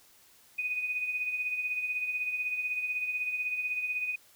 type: tone with tremolo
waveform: sine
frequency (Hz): 2489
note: D#7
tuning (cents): 0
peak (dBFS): -27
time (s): 0.58-4.16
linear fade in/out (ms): 10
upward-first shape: triangle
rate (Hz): 16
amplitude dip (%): 60
effects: white hiss -60 dBFS RMS until 4.35 s